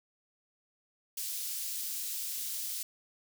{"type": "high-pass noise", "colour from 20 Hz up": "white", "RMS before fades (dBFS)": -37, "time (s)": [1.17, 2.83], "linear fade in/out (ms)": 5, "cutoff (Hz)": 4100, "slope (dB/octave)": 12, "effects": []}